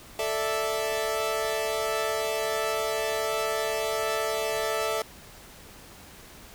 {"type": "chord", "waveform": "sawtooth", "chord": "A suspended fourth", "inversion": "none", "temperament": "equal", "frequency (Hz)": [440, 587.3, 659.3], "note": ["A4", "D5", "E5"], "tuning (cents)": [0, 0, 0], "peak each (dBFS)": [-26, -29, -26], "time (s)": [0.19, 5.02], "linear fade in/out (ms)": 2, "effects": ["pink hiss -48 dBFS RMS until 6.54 s"]}